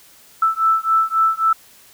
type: beating tone pair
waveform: sine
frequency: 1318.5 / 1322.2 Hz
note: E6 / E6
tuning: 0 / +5 cents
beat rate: 3.7 Hz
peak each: -17 / -17 dBFS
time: 0.42-1.53 s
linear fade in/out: 5 ms
effects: white hiss -48 dBFS RMS until 1.93 s